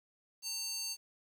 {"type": "tone with high-pass filter", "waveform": "square", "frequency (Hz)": 910, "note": "A#5", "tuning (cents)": -42, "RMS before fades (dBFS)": -39, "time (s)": [0.42, 0.97], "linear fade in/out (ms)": 50, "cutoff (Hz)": 5100, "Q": 3, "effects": ["11-bit"]}